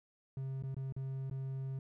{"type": "tone with dropouts", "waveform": "triangle", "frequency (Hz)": 133.7, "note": "C3", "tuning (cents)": 38, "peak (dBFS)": -35, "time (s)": [0.37, 1.79], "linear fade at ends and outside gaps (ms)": 2, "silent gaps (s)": [[0.624, 0.636], [0.745, 0.766], [0.924, 0.964], [1.299, 1.311]], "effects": []}